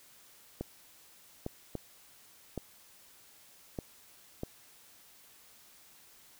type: clicks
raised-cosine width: 2 ms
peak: -22 dBFS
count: 6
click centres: 0.61 / 1.464 / 1.753 / 2.577 / 3.788 / 4.434 s
effects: white hiss -59 dBFS RMS until 6.39 s